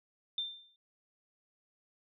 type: tone with exponential decay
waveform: sine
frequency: 3583 Hz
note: A7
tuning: 31 cents sharp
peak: -30 dBFS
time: 0.38-0.76 s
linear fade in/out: 2 ms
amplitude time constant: 82 ms
effects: none